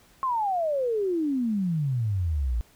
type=exponential sweep; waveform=sine; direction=down; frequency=1085 to 55 Hz; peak=-23 dBFS; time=0.23-2.61 s; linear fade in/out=0 ms; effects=pink hiss -58 dBFS RMS until 2.75 s